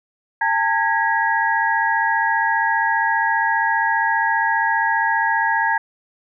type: tone cluster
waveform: sine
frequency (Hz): 805 / 900 / 1650 / 1923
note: G5 / A5 / G#6 / B6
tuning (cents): +46 / +39 / -12 / -47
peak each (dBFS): -26 / -19 / -20 / -25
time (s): 0.41-5.78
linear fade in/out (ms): 5
effects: none